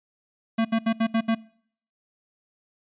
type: tone bursts at uneven times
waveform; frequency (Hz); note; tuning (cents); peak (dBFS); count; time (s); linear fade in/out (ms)
square; 225.1; A3; +40; -20; 6; 0.58-0.65 / 0.72-0.79 / 0.86-0.93 / 1-1.07 / 1.14-1.21 / 1.28-1.35; 10
effects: noise-tail reverb RT60 0.6 s tail -23 dB re dry + resampled to 8000 Hz